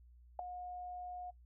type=tone with ADSR envelope; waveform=sine; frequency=720 Hz; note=F#5; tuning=47 cents flat; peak=-30 dBFS; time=0.39-1.31 s; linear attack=3 ms; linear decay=4 ms; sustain=-13 dB; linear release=14 ms; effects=noise-tail reverb RT60 0.1 s tail -21 dB re dry + added 60 Hz sine -58 dBFS peak until 1.45 s